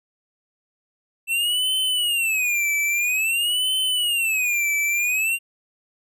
square tone with vibrato, 2660 Hz, E7, 15 cents sharp, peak -20 dBFS, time 1.27-5.39 s, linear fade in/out 50 ms, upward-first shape sine, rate 0.5 Hz, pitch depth 240 cents each way, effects none

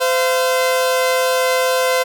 sawtooth tone pair together, 514 / 686.1 Hz, C5 / F5, -31 / -31 cents, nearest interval perfect fourth, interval 500 cents, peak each -11 / -18 dBFS, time 0-2.04 s, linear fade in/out 20 ms, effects none

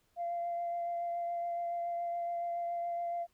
sine tone with vibrato, 690 Hz, F5, 21 cents flat, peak -32 dBFS, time 0.16-3.27 s, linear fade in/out 50 ms, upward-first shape triangle, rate 7.1 Hz, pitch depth 14 cents each way, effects tanh soft clip ceiling -29 dBFS + pink hiss -74 dBFS RMS until 3.33 s

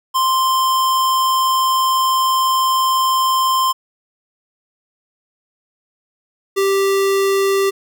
square tone pair in turn, 1046 / 391.8 Hz, C6 / G4, -1 / -1 cents, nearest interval octave + perfect fourth, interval 1700 cents, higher first, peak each -14 dBFS, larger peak neither, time 0.14-3.73 / 6.56-7.71 s, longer first, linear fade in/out 20 ms, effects none

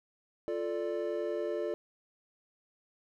triangle chord, D minor, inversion first, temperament equal, 349.2 / 440 / 587.3 Hz, F4 / A4 / D5, 0 / 0 / 0 cents, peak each -34 dBFS, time 0.48-1.74 s, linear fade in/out 0 ms, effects none

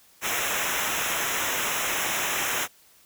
pink noise with comb filter, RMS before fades -27 dBFS, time 0.21-2.68 s, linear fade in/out 50 ms, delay 0.22 ms, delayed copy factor -0.95, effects white hiss -57 dBFS RMS until 3.05 s

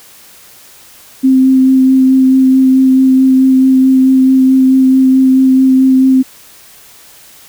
sine tone with vibrato, 262.2 Hz, C4, 4 cents sharp, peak -4 dBFS, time 1.23-6.23 s, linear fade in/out 20 ms, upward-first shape sine, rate 4.6 Hz, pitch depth 12 cents each way, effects white hiss -39 dBFS RMS until 7.48 s

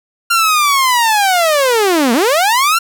sawtooth linear two-way sweep, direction down then up, 1396 to 220 to 1396 Hz, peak -6 dBFS, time 0.3-2.79 s, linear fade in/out 10 ms, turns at 2.13 s, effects none

